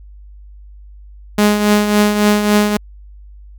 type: tone with tremolo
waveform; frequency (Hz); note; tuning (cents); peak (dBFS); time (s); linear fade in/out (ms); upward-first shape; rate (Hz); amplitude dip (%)
sawtooth; 208.4; G#3; +6; -4; 1.38-2.77; 5; triangle; 3.6; 60
effects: added 50 Hz sine -35 dBFS peak until 3.58 s